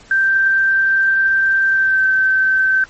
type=tone with pitch glide; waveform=sine; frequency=1568 to 1544.6 Hz; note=G6 to G6; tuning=0 to -26 cents; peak=-11 dBFS; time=0.11-2.84 s; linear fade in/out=2 ms; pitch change=-26 cents; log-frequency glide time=1.68-2.06 s; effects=pink hiss -44 dBFS RMS until 2.89 s + MP3 32 kbps